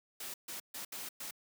white noise bursts at uneven times, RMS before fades -43 dBFS, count 5, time 0.2-0.34 / 0.48-0.6 / 0.74-0.85 / 0.92-1.09 / 1.2-1.31 s, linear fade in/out 5 ms, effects high-pass 150 Hz 12 dB/octave

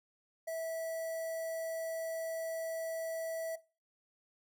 square tone with notch filter, 653 Hz, E5, 17 cents flat, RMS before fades -38 dBFS, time 0.47-3.56 s, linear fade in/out 10 ms, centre 3400 Hz, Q 0.61, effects noise-tail reverb RT60 0.3 s tail -17 dB re dry

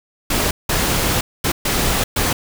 pink noise bursts at uneven times, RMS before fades -18 dBFS, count 5, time 0.3-0.51 / 0.69-1.21 / 1.44-1.52 / 1.65-2.04 / 2.16-2.33 s, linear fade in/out 5 ms, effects none

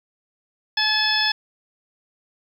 harmonic tone with a mistuned harmonic, 859 Hz, A5, 42 cents flat, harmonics 1 / 2 / 3 / 4 / 5 / 6, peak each -28 / -23 / -29 / -23 / -30 / -23 dBFS, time 0.77-1.32 s, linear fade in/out 5 ms, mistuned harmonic 6, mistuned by +20 cents, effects 8-bit

